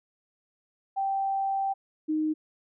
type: tone pair in turn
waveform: sine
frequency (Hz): 781 / 309.9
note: G5 / D#4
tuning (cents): -7 / -7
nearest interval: octave + major third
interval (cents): 1600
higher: first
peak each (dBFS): -25 / -24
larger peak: second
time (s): 0.96-1.74 / 2.08-2.34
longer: first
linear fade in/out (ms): 20
effects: none